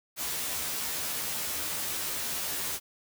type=noise with comb filter; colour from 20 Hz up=white; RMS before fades=-33 dBFS; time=0.16-2.8 s; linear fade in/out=50 ms; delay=13 ms; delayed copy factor=+0.9; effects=none